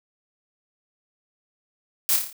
blue noise with echo, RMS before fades -21 dBFS, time 2.09-2.16 s, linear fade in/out 0 ms, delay 28 ms, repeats 6, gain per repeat -4 dB, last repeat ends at 2.328 s, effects none

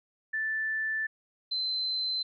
sine tone pair in turn, 1760 / 4072 Hz, A6 / C8, 0 / -48 cents, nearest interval octave + minor third, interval 1452 cents, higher second, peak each -28 dBFS, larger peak neither, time 0.33-1.07 / 1.51-2.23 s, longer first, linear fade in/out 10 ms, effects none

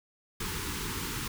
pink band-stop noise, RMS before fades -35 dBFS, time 0.4-1.28 s, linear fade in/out 5 ms, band 470 to 860 Hz, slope 96 dB/octave, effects none

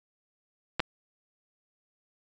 clicks, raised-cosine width 0.3 ms, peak -11 / -10 dBFS, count 2, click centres 0.796 / 0.802 s, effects resampled to 16000 Hz

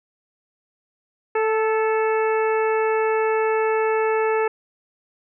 harmonic tone with a mistuned harmonic, 440 Hz, A4, in tune, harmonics 1 / 2 / 3 / 4 / 5 / 6, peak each -19 / -25 / -29 / -31 / -33 / -35 dBFS, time 1.35-4.48 s, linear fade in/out 5 ms, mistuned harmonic 4, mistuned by -25 cents, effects none

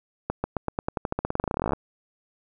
accelerating click train, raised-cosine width 1 ms, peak -11 dBFS, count 28, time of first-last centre 0.3-1.734 s, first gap 140 ms, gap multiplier 0.91, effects none

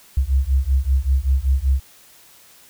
sine beating tone pair, 64.4 / 69.6 Hz, C2 / C#2, -27 / +8 cents, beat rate 5.2 Hz, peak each -18 dBFS, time 0.17-1.8 s, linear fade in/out 5 ms, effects white hiss -49 dBFS RMS until 2.69 s

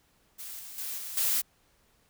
blue noise with level steps, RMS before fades -41 / -44 / -36 / -39 / -27 dBFS, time 0.38-1.42 s, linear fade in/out 20 ms, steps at 0.59 / 0.78 / 0.98 / 1.17 s, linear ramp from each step 2 ms, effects pink hiss -67 dBFS RMS until 2.09 s

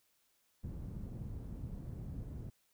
white low-pass noise, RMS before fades -44 dBFS, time 0.63-2.5 s, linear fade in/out 10 ms, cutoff 120 Hz, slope 12 dB/octave, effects white hiss -75 dBFS RMS until 2.73 s

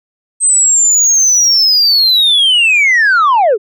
sine linear sweep, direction down, 8300 to 376.7 Hz, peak -4 dBFS, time 0.4-3.58 s, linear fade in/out 50 ms, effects tanh soft clip ceiling -5 dBFS

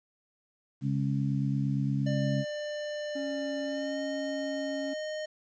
harmonic tone, 68.7 Hz, C#2, 15 cents flat, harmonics 2 / 3 / 4, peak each -28 / -32 / -34 dBFS, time 0.81-2.45 s, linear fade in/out 50 ms
square tone with pitch glide, 596 to 615.6 Hz, D5 to D#5, +25 to -19 cents, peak -34 dBFS, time 2.06-5.26 s, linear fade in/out 10 ms, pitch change +56 cents, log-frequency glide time 3.63-3.99 s
triangle tone, 277.2 Hz, C#4, in tune, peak -32 dBFS, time 3.15-4.94 s, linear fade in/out 10 ms
effects resampled to 16000 Hz + 10-bit

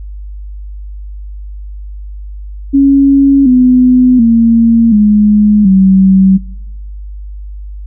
sine tone with pitch steps, 276.3 / 251.9 / 229.7 / 209.4 / 190.91 Hz, C#4 / B3 / A#3 / G#3 / G3, -6 / +34 / -25 / +15 / -46 cents, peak -3 dBFS, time 2.73-6.38 s, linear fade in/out 20 ms, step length 730 ms, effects noise-tail reverb RT60 1.0 s tail -23 dB re dry + added 50 Hz sine -22 dBFS peak until 7.86 s

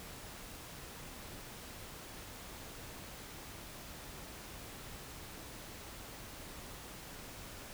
silence, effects pink hiss -49 dBFS RMS until 7.73 s

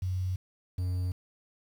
sine / triangle tone pair in turn, 92.5 / 90.75 Hz, F#2 / F#2, 0 / -33 cents, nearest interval unison, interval 33 cents, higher first, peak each -28 / -26 dBFS, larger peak second, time 0.02-0.36 / 0.78-1.12 s, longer neither, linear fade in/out 5 ms, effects 9-bit

